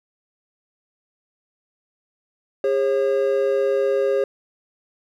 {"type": "tone pair together", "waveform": "triangle", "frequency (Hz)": [406, 542], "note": ["G#4", "C#5"], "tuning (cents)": [-39, -39], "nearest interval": "perfect fourth", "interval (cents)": 500, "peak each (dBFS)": -18, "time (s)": [2.64, 4.24], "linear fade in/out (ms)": 2, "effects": []}